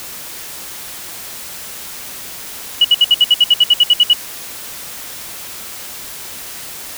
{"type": "tone bursts", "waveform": "sine", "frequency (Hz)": 2924, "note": "F#7", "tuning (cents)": -21, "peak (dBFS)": -5, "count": 14, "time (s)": [2.81, 4.134], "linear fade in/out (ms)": 5, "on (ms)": 37, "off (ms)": 62, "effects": ["white hiss -30 dBFS RMS until 6.97 s"]}